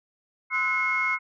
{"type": "tone cluster", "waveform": "sine", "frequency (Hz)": [1037, 1298, 1476, 2165], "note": ["C6", "E6", "F#6", "C#7"], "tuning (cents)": [-16, -27, -5, -41], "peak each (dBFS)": [-31, -30, -32, -23], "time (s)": [0.5, 1.19], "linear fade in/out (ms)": 50, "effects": ["tanh soft clip ceiling -15 dBFS"]}